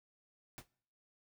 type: noise with exponential decay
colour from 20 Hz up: pink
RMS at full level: -44 dBFS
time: 0.58-0.67 s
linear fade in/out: 0 ms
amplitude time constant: 19 ms
effects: noise-tail reverb RT60 0.6 s tail -23 dB re dry